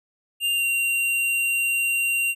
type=tone with pitch glide; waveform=square; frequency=2794 to 2762 Hz; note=F7 to F7; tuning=0 to -20 cents; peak=-21 dBFS; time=0.4-2.35 s; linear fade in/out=50 ms; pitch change=-20 cents; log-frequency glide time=0.54-0.64 s; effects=none